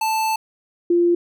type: tone pair in turn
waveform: square / sine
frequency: 880 / 346.4 Hz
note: A5 / F4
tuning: 0 / -14 cents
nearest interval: octave + major third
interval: 1614 cents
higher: first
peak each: -19 / -13 dBFS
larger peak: second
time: 0.01-0.36 / 0.9-1.15 s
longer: first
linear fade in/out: 5 ms
effects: none